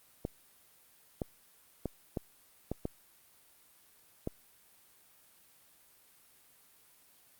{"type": "clicks", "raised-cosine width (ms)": 2, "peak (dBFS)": -20, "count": 7, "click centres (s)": [0.251, 1.218, 1.857, 2.172, 2.716, 2.854, 4.274], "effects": ["white hiss -63 dBFS RMS until 7.39 s", "Opus 32 kbps"]}